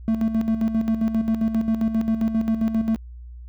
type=tone with tremolo; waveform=triangle; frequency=222.8 Hz; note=A3; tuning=22 cents sharp; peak=-15 dBFS; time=0.08-2.96 s; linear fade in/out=0 ms; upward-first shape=square; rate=7.5 Hz; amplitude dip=60%; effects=added 60 Hz sine -36 dBFS peak until 3.48 s